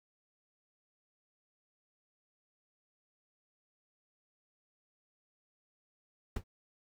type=noise with exponential decay; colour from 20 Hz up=brown; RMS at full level=-30 dBFS; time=6.36-6.44 s; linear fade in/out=5 ms; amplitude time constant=17 ms; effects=none